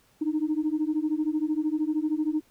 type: beating tone pair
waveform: sine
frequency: 301.7 / 314.7 Hz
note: D4 / D#4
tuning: +47 / +20 cents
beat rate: 13 Hz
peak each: -26 dBFS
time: 0.21-2.41 s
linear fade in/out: 10 ms
effects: tanh soft clip ceiling -18 dBFS + pink hiss -63 dBFS RMS until 2.5 s